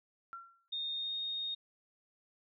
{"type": "tone with exponential decay", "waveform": "sine", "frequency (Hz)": 1365, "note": "F6", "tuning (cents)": -40, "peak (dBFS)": -40, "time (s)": [0.33, 0.68], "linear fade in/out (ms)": 0, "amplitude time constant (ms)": 76}
{"type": "tone with pitch glide", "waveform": "sine", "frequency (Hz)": [3675, 3707], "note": ["A#7", "A#7"], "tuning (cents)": [-25, -10], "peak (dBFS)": -35, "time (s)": [0.72, 1.55], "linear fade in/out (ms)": 10, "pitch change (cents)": 15, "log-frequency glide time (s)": [0.93, 1.15]}
{"effects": []}